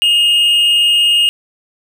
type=tone with amplitude modulation; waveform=triangle; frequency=2847 Hz; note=F7; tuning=33 cents sharp; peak=-5 dBFS; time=0.02-1.29 s; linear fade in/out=0 ms; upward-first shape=sine; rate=277 Hz; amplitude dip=40%; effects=none